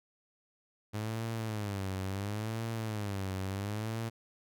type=tone with vibrato; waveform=sawtooth; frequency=104 Hz; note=G#2; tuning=3 cents sharp; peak=-30 dBFS; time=0.93-4.1 s; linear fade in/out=20 ms; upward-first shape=sine; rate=0.72 Hz; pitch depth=160 cents each way; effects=none